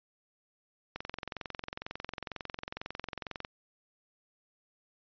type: click train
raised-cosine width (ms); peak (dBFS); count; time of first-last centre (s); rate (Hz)
0.3; -21; 56; 0.96-3.449; 22.1
effects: resampled to 11025 Hz